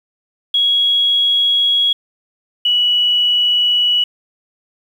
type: tone pair in turn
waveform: sine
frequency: 3322 / 2939 Hz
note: G#7 / F#7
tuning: 0 / -12 cents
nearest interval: major second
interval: 212 cents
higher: first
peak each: -11 dBFS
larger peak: neither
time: 0.54-1.93 / 2.65-4.04 s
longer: neither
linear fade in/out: 5 ms
effects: 7-bit